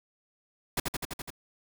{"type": "noise with echo", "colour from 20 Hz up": "pink", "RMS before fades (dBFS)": -28, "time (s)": [0.77, 0.8], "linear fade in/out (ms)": 5, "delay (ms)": 84, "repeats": 6, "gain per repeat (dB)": -2, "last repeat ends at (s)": 1.304, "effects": []}